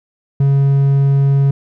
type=tone; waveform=triangle; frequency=138.59 Hz; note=C#3; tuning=in tune; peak=-7 dBFS; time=0.4-1.51 s; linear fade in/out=5 ms; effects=none